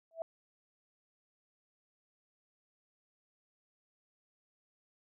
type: tone with exponential growth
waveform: sine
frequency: 657 Hz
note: E5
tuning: 6 cents flat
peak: -31 dBFS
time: 0.11-0.22 s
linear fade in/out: 1 ms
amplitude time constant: 23 ms
effects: none